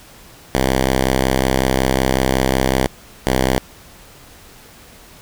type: tone pair in turn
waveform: 5% pulse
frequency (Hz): 65.41 / 64.81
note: C2 / C2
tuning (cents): 0 / -16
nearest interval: unison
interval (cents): 16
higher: first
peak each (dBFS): -3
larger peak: neither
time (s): 0.55-2.87 / 3.27-3.58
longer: first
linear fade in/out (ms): 0
effects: pink hiss -43 dBFS RMS until 5.21 s